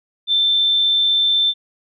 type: tone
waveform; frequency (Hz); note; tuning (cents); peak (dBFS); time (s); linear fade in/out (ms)
sine; 3552; A7; +16; -13; 0.27-1.54; 50
effects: none